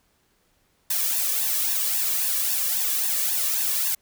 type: noise with flanger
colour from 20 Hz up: blue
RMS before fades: -24 dBFS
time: 0.9-3.95 s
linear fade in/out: 5 ms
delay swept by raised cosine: 1.1 to 1.79 ms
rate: 3.7 Hz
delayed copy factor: +0.75
effects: pink hiss -66 dBFS RMS until 4.01 s